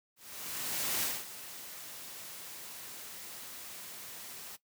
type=noise with ADSR envelope; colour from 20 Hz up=white; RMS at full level=-32 dBFS; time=0.16-4.57 s; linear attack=860 ms; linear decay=220 ms; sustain=-14 dB; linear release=21 ms; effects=noise-tail reverb RT60 0.1 s tail -17 dB re dry + high-pass 100 Hz 12 dB/octave